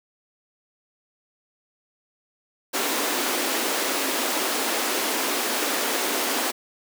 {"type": "high-pass noise", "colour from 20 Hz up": "pink", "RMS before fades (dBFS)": -25, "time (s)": [2.73, 6.52], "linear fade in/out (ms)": 20, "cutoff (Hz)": 250, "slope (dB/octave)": 48, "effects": []}